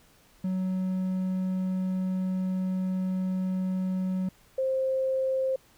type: tone pair in turn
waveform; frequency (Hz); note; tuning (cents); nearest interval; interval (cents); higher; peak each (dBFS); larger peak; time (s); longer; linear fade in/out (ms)
triangle / sine; 186.3 / 526.9; F#3 / C5; +12 / +12; octave + tritone; 1800; second; -24; neither; 0.44-4.29 / 4.58-5.56; first; 5
effects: pink hiss -60 dBFS RMS until 5.77 s